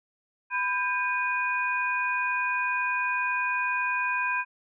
sine tone cluster, 998 / 1592 / 2470 Hz, B5 / G6 / D#7, +18 / +26 / -13 cents, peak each -29 dBFS, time 0.5-4.45 s, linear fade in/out 50 ms, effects none

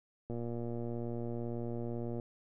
click train, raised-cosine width 2 ms, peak -27 dBFS, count 225, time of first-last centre 0.3-2.198 s, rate 118 Hz, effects none

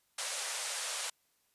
white band-pass noise, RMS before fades -38 dBFS, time 0.18-1.1 s, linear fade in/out 5 ms, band 490 to 10000 Hz, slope 48 dB/octave, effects white hiss -74 dBFS RMS until 1.54 s + resampled to 32000 Hz

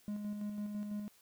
triangle tone with tremolo, 207.7 Hz, G#3, in tune, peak -34 dBFS, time 0.08-1.08 s, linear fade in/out 0 ms, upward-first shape square, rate 6 Hz, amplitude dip 35%, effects white hiss -66 dBFS RMS until 1.21 s

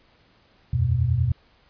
sine chord, E suspended second, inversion none, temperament just, 82.41 / 92.71 / 123.61 Hz, E2 / F#2 / B2, 0 / +4 / +2 cents, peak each -25 / -24 / -21 dBFS, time 0.73-1.32 s, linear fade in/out 5 ms, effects pink hiss -59 dBFS RMS until 1.69 s + resampled to 11025 Hz

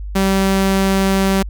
sawtooth tone, 193.3 Hz, G3, 24 cents flat, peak -9 dBFS, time 0.15-1.43 s, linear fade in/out 10 ms, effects added 50 Hz sine -24 dBFS peak until 1.49 s

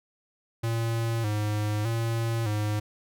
square tone with vibrato, 110 Hz, A2, in tune, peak -26 dBFS, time 0.63-2.8 s, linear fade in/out 10 ms, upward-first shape square, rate 0.82 Hz, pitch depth 75 cents each way, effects none

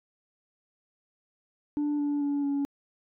sine tone with pitch steps, 293.7 / 289.7 / 285.7 / 281.7 Hz, D4 / D4 / D4 / C#4, 0 / -24 / -48 / +28 cents, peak -23 dBFS, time 1.77-2.65 s, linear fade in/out 0 ms, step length 220 ms, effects tanh soft clip ceiling -24 dBFS

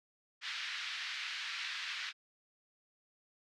pink band-pass noise, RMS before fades -41 dBFS, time 0.41-2.13 s, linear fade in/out 50 ms, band 1600 to 4500 Hz, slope 24 dB/octave, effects none

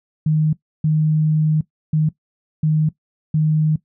sine tone bursts at uneven times, 154.9 Hz, D#3, 7 cents flat, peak -13 dBFS, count 5, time 0.26-0.53 / 0.84-1.61 / 1.93-2.09 / 2.63-2.89 / 3.34-3.76 s, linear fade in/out 5 ms, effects noise-tail reverb RT60 0.1 s tail -18 dB re dry

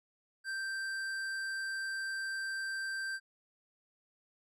sine tone with hard clipping, 1568 Hz, G6, in tune, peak -37 dBFS, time 0.44-3.2 s, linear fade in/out 50 ms, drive 11 dB, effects none

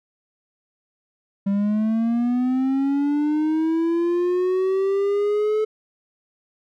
triangle linear sweep, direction up, 196 to 434.1 Hz, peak -16 dBFS, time 1.46-5.65 s, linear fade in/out 10 ms, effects none

